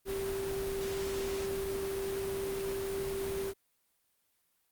sine tone in noise, 390.2 Hz, G4, 8 cents flat, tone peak -33 dBFS, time 0.05-3.54 s, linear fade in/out 50 ms, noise pink, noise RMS -41 dBFS, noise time 0.05-3.54 s, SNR +5 dB, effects white hiss -75 dBFS RMS until 4.71 s + Opus 32 kbps

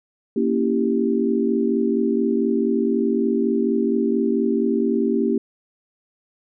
sine chord, A# diminished seventh, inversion none, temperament equal with one note detuned, 233.1 / 277.2 / 327.4 / 392 Hz, A#3 / C#4 / E4 / G4, 0 / 0 / -12 / 0 cents, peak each -21 / -24 / -25 / -22 dBFS, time 0.36-5.38 s, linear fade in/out 5 ms, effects none

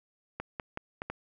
clicks, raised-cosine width 0.5 ms, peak -20 dBFS, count 5, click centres 0.4 / 0.598 / 0.774 / 1.019 / 1.1 s, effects none

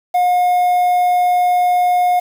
triangle tone with quantisation, 718 Hz, F5, 48 cents sharp, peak -9 dBFS, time 0.14-2.2 s, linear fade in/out 10 ms, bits 6, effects none

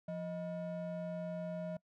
triangle ring-modulated tone, 399.9 Hz, G4, 35 cents sharp, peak -33 dBFS, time 0.08-1.77 s, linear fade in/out 5 ms, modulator 226 Hz, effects noise-tail reverb RT60 0.1 s tail -23 dB re dry

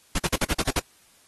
pink noise bursts, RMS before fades -23 dBFS, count 8, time 0.15-0.794 s, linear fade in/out 5 ms, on 35 ms, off 52 ms, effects white hiss -58 dBFS RMS until 1.27 s + AAC 32 kbps

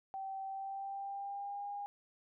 sine tone with pitch glide, 774 to 811.5 Hz, G5 to G#5, -22 to -40 cents, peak -39 dBFS, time 0.14-1.86 s, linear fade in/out 0 ms, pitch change +82 cents, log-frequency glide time 0.45-1.69 s, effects none

